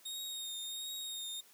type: tone with vibrato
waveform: sawtooth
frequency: 3714 Hz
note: A#7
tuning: 7 cents flat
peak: -37 dBFS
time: 0.05-1.41 s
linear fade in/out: 10 ms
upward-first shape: triangle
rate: 1.4 Hz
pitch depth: 31 cents each way
effects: white hiss -62 dBFS RMS until 1.53 s + high-pass 200 Hz 12 dB/octave